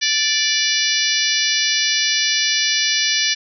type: harmonic tone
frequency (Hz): 585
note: D5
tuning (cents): -7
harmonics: 3 / 4 / 5 / 6 / 7 / 8 / 9 / 10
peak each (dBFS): -24 / -24 / -24 / -24 / -24 / -24 / -24 / -24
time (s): 0.01-3.35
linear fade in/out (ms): 20
effects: none